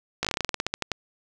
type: slowing click train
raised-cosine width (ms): 0.2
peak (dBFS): -8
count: 16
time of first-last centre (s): 0.23-0.917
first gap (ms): 17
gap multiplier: 1.13
effects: none